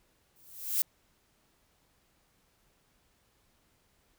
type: noise with exponential growth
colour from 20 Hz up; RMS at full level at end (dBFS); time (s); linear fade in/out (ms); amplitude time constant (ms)
violet; -25; 0.36-0.82; 0; 100
effects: pink hiss -70 dBFS RMS until 4.18 s